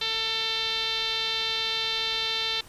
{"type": "tone with low-pass filter", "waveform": "5% pulse", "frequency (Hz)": 446.5, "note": "A4", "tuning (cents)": 25, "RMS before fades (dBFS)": -28, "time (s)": [0.01, 2.61], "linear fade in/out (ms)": 5, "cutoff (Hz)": 3800, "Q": 4.8, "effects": ["pink hiss -50 dBFS RMS until 2.68 s", "resampled to 32000 Hz"]}